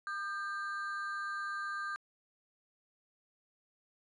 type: ring-modulated tone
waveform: triangle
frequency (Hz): 1394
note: F6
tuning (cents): -4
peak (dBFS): -31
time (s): 0.07-1.96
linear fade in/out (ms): 0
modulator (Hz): 185
effects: resampled to 24000 Hz